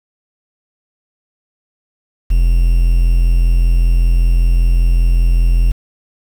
triangle tone with quantisation, 42.58 Hz, F1, 43 cents flat, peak -6 dBFS, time 2.3-5.72 s, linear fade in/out 10 ms, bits 6, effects none

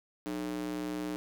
square tone with high-pass filter, 60.7 Hz, B1, 29 cents flat, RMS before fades -36 dBFS, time 0.26-1.16 s, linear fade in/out 0 ms, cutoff 270 Hz, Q 3.3, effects none

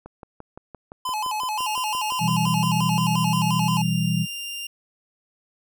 click train, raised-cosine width 1 ms, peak -25 dBFS, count 19, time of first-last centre 0.06-3.153 s, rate 5.82 Hz
square tone with vibrato, 932.3 Hz, A#5, in tune, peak -25 dBFS, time 1.05-3.82 s, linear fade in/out 5 ms, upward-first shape square, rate 5.7 Hz, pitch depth 150 cents each way
sawtooth tone, 2794 Hz, F7, in tune, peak -27 dBFS, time 1.58-4.67 s, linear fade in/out 5 ms
sine chord, E minor, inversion second, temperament equal, 123.47 / 164.81 / 196 Hz, B2 / E3 / G3, 0 / 0 / 0 cents, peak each -26 / -22 / -26 dBFS, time 2.19-4.27 s, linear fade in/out 50 ms
effects none

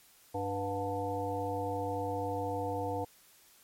harmonic tone with a mistuned harmonic, 98.2 Hz, G2, 4 cents sharp, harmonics 1 / 3 / 5 / 7 / 9, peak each -39 / -40 / -36 / -38 / -39 dBFS, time 0.34-3.05 s, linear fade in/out 10 ms, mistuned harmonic 7, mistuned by +75 cents, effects white hiss -61 dBFS RMS until 3.63 s + MP3 64 kbps

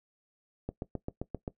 click train, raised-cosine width 2 ms, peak -21 dBFS, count 7, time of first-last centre 0.69-1.478 s, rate 7.61 Hz, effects noise-tail reverb RT60 0.1 s tail -18 dB re dry

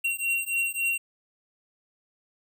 square beating tone pair, 2744 / 2747.6 Hz, F7 / F7, -31 / -29 cents, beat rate 3.6 Hz, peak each -29 dBFS, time 0.04-0.98 s, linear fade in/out 10 ms, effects none

